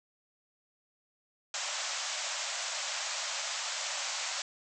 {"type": "band-pass noise", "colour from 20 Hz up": "white", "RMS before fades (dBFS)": -36, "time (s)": [1.54, 4.42], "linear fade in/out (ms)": 2, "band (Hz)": [550, 7700], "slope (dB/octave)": 96, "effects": []}